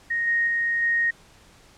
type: tone with level steps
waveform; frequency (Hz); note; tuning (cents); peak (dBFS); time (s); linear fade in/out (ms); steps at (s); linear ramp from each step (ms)
sine; 1864.7; A#6; 0; -22 / -19 / -21 / -19; 0.1-1.11; 10; 0.27 / 0.47 / 0.82; 5
effects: pink hiss -53 dBFS RMS until 1.77 s + low-pass 9000 Hz 12 dB/octave